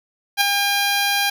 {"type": "tone with ADSR envelope", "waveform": "10% pulse", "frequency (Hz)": 805, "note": "G5", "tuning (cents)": 46, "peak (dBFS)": -4, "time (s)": [0.37, 1.3], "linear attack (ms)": 40, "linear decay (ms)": 11, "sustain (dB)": -5, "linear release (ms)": 6, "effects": []}